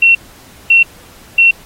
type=tone bursts; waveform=sine; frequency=2720 Hz; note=F7; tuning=46 cents flat; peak=-4 dBFS; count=3; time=0.02-1.51 s; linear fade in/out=5 ms; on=130 ms; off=550 ms; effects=pink hiss -41 dBFS RMS until 1.65 s + AAC 48 kbps